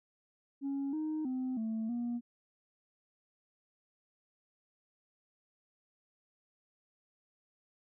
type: tone with pitch steps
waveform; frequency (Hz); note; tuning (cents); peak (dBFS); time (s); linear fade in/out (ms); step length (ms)
sine; 276.8 / 310.3 / 257.2 / 222.1 / 239; C#4 / D#4 / C4 / A3 / A#3; -2 / -5 / -30 / +16 / +43; -31; 0.61-2.21; 50; 320
effects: tanh soft clip ceiling -31 dBFS